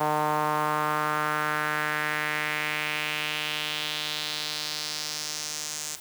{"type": "tone with band-pass filter sweep", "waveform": "sawtooth", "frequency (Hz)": 151.7, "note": "D#3", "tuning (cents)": -44, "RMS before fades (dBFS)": -29, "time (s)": [0, 5.96], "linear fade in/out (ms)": 10, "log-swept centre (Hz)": [860, 7100], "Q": 2.5, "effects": ["white hiss -45 dBFS RMS until 6 s"]}